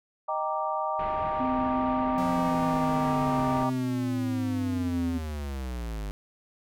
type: chord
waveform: sine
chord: Eb major seventh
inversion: none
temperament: equal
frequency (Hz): 622.3 / 784 / 932.3 / 1174.7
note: Eb5 / G5 / Bb5 / D6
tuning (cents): 0 / 0 / 0 / 0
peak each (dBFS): -32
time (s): 0.28-3.7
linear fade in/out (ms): 10
type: low-pass noise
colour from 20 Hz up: pink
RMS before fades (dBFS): -39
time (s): 0.99-3.64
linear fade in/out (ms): 5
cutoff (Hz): 2600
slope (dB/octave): 24
type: tone with vibrato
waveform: sine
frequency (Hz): 256.9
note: C4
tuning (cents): -32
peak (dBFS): -27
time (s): 1.39-5.19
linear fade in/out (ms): 20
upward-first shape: triangle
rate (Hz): 19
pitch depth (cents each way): 10
type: linear sweep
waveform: square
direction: down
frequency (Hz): 180.8 to 49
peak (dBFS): -32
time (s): 2.18-6.11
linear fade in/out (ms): 0
effects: none